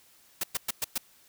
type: noise bursts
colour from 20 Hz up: white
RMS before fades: -29 dBFS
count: 5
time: 0.41-0.98 s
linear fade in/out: 5 ms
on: 26 ms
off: 110 ms
effects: white hiss -60 dBFS RMS until 1.28 s